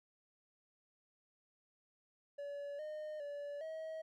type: tone with pitch steps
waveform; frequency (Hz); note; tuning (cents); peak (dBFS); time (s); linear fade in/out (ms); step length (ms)
triangle; 571 / 612 / 576 / 638; D5 / D#5 / D5 / D#5; -49 / -29 / -34 / +43; -40; 2.38-4.02; 10; 410
effects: none